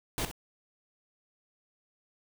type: noise with echo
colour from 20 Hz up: pink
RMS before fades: -32 dBFS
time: 0.18-0.25 s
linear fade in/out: 0 ms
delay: 64 ms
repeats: 1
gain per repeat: -10 dB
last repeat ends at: 0.314 s
effects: none